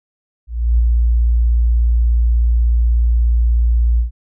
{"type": "tone with ADSR envelope", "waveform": "sine", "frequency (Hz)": 58.27, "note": "A#1", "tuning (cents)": 0, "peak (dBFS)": -8, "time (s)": [0.47, 4.11], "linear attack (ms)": 320, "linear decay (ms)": 9, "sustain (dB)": -2, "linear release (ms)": 120, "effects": []}